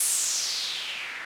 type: noise with low-pass filter sweep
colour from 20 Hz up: blue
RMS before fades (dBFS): -29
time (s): 0-1.25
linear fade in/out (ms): 5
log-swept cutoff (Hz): 10000 to 1800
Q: 3.3
effects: none